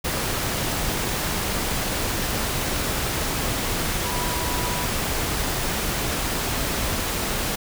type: tone in noise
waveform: sine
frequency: 977 Hz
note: B5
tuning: 19 cents flat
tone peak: -31 dBFS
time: 4.04-4.85 s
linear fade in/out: 10 ms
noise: pink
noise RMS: -25 dBFS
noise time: 0.04-7.56 s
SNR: -9 dB
effects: none